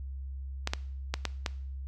clicks, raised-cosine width 0.2 ms, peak -12 dBFS, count 5, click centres 0.674 / 0.735 / 1.14 / 1.253 / 1.462 s, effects noise-tail reverb RT60 0.6 s tail -20 dB re dry + added 67 Hz sine -36 dBFS peak until 1.87 s

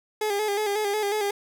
30% pulse tone with vibrato, 415.3 Hz, G#4, in tune, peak -21 dBFS, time 0.21-1.31 s, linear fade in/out 5 ms, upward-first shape square, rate 5.5 Hz, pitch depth 50 cents each way, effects none

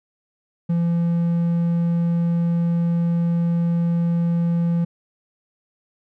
triangle tone, 170 Hz, F3, 46 cents flat, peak -15 dBFS, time 0.69-4.85 s, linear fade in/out 10 ms, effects none

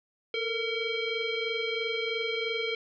sine tone with frequency modulation, 1361 Hz, F6, 45 cents flat, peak -28 dBFS, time 0.34-2.75 s, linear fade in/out 2 ms, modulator 915 Hz, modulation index 2.3, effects none

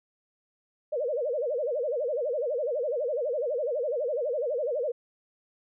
sine tone with vibrato, 538 Hz, C5, 48 cents sharp, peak -26 dBFS, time 0.92-4.92 s, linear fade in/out 10 ms, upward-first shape sine, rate 12 Hz, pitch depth 250 cents each way, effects none

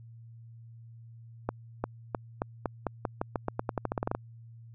accelerating click train, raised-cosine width 1 ms, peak -15 dBFS, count 20, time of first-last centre 1.49-4.15 s, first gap 350 ms, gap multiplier 0.88, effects added 115 Hz sine -47 dBFS peak until 4.74 s

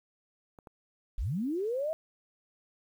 clicks, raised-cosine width 1 ms, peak -36 / -34 dBFS, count 2, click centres 0.588 / 0.672 s
sine linear sweep, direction up, 30.72 to 653 Hz, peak -29 dBFS, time 1.18-1.93 s, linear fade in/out 0 ms
effects 10-bit

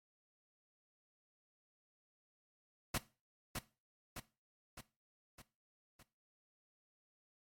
pink noise with echo, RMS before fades -36 dBFS, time 2.94-2.98 s, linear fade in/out 5 ms, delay 610 ms, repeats 5, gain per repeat -5 dB, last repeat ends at 6.03 s, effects noise-tail reverb RT60 0.3 s tail -17 dB re dry + MP3 64 kbps

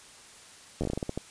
slowing click train, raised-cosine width 2 ms, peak -17 dBFS, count 11, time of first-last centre 0.81-1.176 s, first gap 11 ms, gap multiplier 1.25, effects white hiss -51 dBFS RMS until 1.3 s + resampled to 22050 Hz

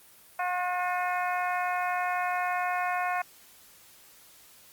harmonic tone with a mistuned harmonic, 359.4 Hz, F4, 50 cents sharp, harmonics 2 / 3 / 4 / 5 / 6 / 7, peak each -29 / -33 / -35 / -37 / -39 / -40 dBFS, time 0.39-3.22 s, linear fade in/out 5 ms, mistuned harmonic 4, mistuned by +16 cents, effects white hiss -55 dBFS RMS until 4.72 s + Opus 32 kbps

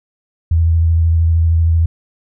sine tone with vibrato, 82.41 Hz, E2, in tune, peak -9 dBFS, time 0.51-1.86 s, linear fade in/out 5 ms, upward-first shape sine, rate 13 Hz, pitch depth 24 cents each way, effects none

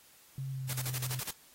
sine tone with pitch glide, 134.5 to 127.39 Hz, C3 to C3, +48 to -46 cents, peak -35 dBFS, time 0.38-1.2 s, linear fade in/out 2 ms, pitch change -94 cents, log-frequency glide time 0.5-0.83 s
white noise with tremolo, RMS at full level -37 dBFS, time 0.69-1.31 s, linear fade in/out 5 ms, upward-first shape square, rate 12 Hz, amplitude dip 80%
effects white hiss -60 dBFS RMS until 1.54 s + AAC 48 kbps

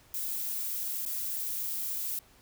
violet noise with dropouts, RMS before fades -34 dBFS, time 0.14-2.19 s, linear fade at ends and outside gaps 1 ms, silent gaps 1.052-1.061 s, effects pink hiss -60 dBFS RMS until 2.41 s

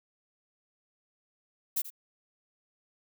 violet noise with echo, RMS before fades -29 dBFS, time 1.76-1.82 s, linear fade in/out 10 ms, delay 84 ms, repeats 1, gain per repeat -14 dB, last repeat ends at 1.904 s, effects none

